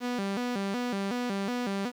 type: tone with vibrato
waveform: sawtooth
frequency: 220 Hz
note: A3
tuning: in tune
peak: -25 dBFS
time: 0-1.92 s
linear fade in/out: 50 ms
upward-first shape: square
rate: 2.7 Hz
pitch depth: 190 cents each way
effects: low-pass 6000 Hz 12 dB/octave + 9-bit